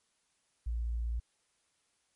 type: tone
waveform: sine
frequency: 57.8 Hz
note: A#1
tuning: 14 cents flat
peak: -31 dBFS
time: 0.66-1.2 s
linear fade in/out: 10 ms
effects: white hiss -75 dBFS RMS until 2.15 s + MP3 48 kbps